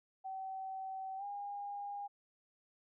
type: tone with pitch glide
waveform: sine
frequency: 765 to 810.5 Hz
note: G5 to G#5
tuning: -42 to -42 cents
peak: -40 dBFS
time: 0.24-2.08 s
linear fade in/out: 20 ms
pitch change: +100 cents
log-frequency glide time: 1.17-1.24 s
effects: none